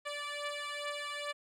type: beating tone pair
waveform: 10% pulse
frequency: 582 / 584.4 Hz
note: D5 / D5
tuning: -16 / -9 cents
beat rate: 2.4 Hz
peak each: -31 / -33 dBFS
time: 0.05-1.33 s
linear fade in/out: 20 ms
effects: low-pass 8000 Hz 12 dB/octave